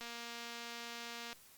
click train, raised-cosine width 0.2 ms, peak -29 dBFS, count 311, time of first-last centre 0.01-1.329 s, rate 235 Hz, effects white hiss -61 dBFS RMS until 1.57 s + Opus 48 kbps

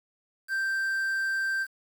triangle tone with quantisation, 1568 Hz, G6, in tune, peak -24 dBFS, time 0.48-1.67 s, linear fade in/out 50 ms, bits 8, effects none

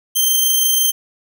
5% pulse tone with amplitude modulation, 3141 Hz, G7, 3 cents sharp, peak -3 dBFS, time 0.15-0.92 s, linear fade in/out 20 ms, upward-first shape sine, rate 25.9 Hz, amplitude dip 30%, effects none

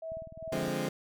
sine tone with tremolo, 649 Hz, E5, 27 cents flat, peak -35 dBFS, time 0.02-0.71 s, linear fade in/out 5 ms, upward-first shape sine, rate 2.5 Hz, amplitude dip 85%
click train, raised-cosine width 5 ms, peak -36 dBFS, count 12, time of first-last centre 0.12-0.681 s, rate 19.6 Hz
20% pulse chord, D half-diminished seventh, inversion none, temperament equal, 146.83 / 174.61 / 207.7 / 261.6 Hz, D3 / F3 / Ab3 / C4, 0 / 0 / 0 / 0 cents, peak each -32 dBFS, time 0.52-0.89 s, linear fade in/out 5 ms
effects none

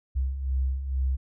sine beating tone pair, 64.2 / 66.4 Hz, C2 / C2, -32 / +26 cents, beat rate 2.2 Hz, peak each -32 / -25 dBFS, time 0.15-1.17 s, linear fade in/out 20 ms, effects none

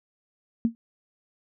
sine tone with exponential decay, 230.2 Hz, A#3, 22 cents flat, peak -15 dBFS, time 0.65-0.75 s, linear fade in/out 0 ms, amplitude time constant 21 ms, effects none

